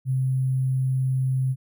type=tone with sample-and-hold; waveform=sine; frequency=130.81 Hz; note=C3; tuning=in tune; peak=-20 dBFS; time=0.05-1.56 s; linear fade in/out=50 ms; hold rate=11025 Hz; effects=none